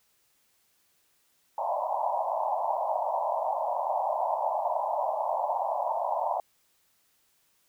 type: band-pass noise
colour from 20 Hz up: pink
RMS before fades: -29 dBFS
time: 1.58-6.4 s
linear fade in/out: 2 ms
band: 590 to 1000 Hz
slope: 96 dB/octave
effects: white hiss -69 dBFS RMS until 7.68 s